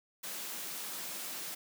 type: high-pass noise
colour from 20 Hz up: white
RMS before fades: -41 dBFS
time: 0.23-1.55 s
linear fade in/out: 10 ms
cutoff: 150 Hz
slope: 96 dB/octave
effects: none